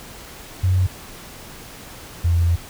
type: tone pair in turn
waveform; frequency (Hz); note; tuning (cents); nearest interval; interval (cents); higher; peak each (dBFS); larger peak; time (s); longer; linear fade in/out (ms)
sine; 92.5 / 85.19; F#2 / F2; 0 / -42; minor second; 142; first; -14; neither; 0.63-0.87 / 2.24-2.56; second; 10
effects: pink hiss -39 dBFS RMS until 2.69 s